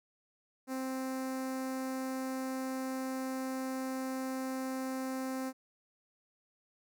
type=tone with notch filter; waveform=sawtooth; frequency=261.9 Hz; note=C4; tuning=2 cents sharp; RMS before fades=-37 dBFS; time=0.67-5.53 s; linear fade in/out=50 ms; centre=3200 Hz; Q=1; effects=none